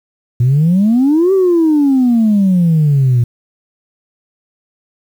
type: exponential two-way sweep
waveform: sine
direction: up then down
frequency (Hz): 117.1 to 392 to 117.1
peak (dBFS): -6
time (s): 0.4-3.24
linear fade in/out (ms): 5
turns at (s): 1.33
effects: tanh soft clip ceiling -5 dBFS + 7-bit